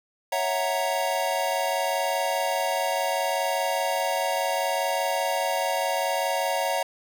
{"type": "chord", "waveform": "square", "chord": "F# dominant seventh", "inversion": "second", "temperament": "equal", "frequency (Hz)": [554.4, 659.3, 740, 932.3], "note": ["C#5", "E5", "F#5", "A#5"], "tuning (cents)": [0, 0, 0, 0], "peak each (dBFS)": -30, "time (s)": [0.32, 6.83], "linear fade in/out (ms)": 5, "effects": []}